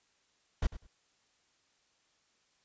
brown noise with echo, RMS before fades -27 dBFS, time 0.62-0.67 s, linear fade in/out 5 ms, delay 99 ms, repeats 2, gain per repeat -15 dB, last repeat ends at 0.868 s, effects white hiss -72 dBFS RMS until 2.64 s + resampled to 16000 Hz

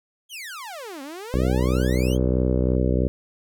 sawtooth exponential two-way sweep, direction down then up, 3345 to 261.2 to 3345 Hz, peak -30 dBFS, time 0.29-2.18 s, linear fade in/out 50 ms, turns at 1.02 s
harmonic tone, 63.1 Hz, B1, 38 cents sharp, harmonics 1 / 2 / 3 / 4 / 5 / 6 / 7 / 8 / 9, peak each -22 / -25 / -27 / -28 / -29 / -30 / -30 / -31 / -32 dBFS, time 1.34-3.08 s, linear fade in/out 0 ms
click train, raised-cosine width 1 ms, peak -30 dBFS, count 74, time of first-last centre 1.58-2.752 s, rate 62.3 Hz
effects none

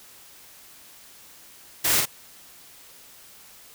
white noise with echo, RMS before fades -22 dBFS, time 1.84-2.01 s, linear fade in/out 10 ms, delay 47 ms, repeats 1, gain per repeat -3 dB, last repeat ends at 2.057 s, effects white hiss -49 dBFS RMS until 3.74 s

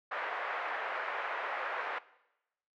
white band-pass noise, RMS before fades -37 dBFS, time 0.11-1.99 s, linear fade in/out 10 ms, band 520 to 1900 Hz, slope 24 dB/octave, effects noise-tail reverb RT60 0.9 s tail -19 dB re dry

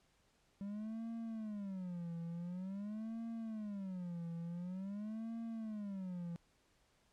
triangle tone with vibrato, 196 Hz, G3, in tune, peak -39 dBFS, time 0.61-6.36 s, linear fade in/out 0 ms, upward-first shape sine, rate 0.47 Hz, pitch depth 270 cents each way, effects pink hiss -74 dBFS RMS until 7.12 s + low-pass 9000 Hz 12 dB/octave

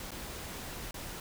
pink noise with dropouts, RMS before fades -42 dBFS, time 0-1.2 s, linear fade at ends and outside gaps 2 ms, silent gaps 0.108-0.116 / 0.91-0.942 s, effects none

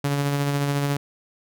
sawtooth tone with tremolo, 142.2 Hz, C#3, 45 cents sharp, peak -16 dBFS, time 0.04-0.97 s, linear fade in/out 5 ms, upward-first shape sine, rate 14 Hz, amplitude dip 30%, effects none

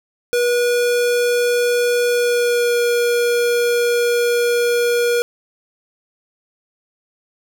square tone with pitch glide, 483.7 to 478.1 Hz, B4 to A#4, -36 to +44 cents, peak -15 dBFS, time 0.33-5.22 s, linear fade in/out 0 ms, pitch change -20 cents, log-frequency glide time 2.08-2.81 s, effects none

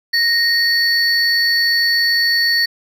triangle tone pair together, 1864.7 / 4454 Hz, A#6 / C#8, 0 / +7 cents, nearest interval octave + minor third, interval 1507 cents, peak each -14 dBFS, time 0.13-2.66 s, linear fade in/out 10 ms, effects none

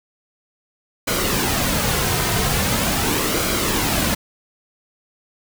pink noise with flanger, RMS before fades -20 dBFS, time 1.07-4.15 s, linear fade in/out 10 ms, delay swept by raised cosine 1.1 to 3.6 ms, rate 0.42 Hz, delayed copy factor -0.5, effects none

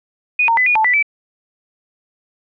sine tone with pitch steps, 2476 / 919 / 2007 / 2449 / 876 / 1975 / 2313 Hz, D#7 / A#5 / B6 / D#7 / A5 / B6 / D7, -9 / -25 / +27 / -28 / -8 / 0 / -27 cents, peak -11 dBFS, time 0.39-1.027 s, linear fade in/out 5 ms, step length 91 ms, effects none

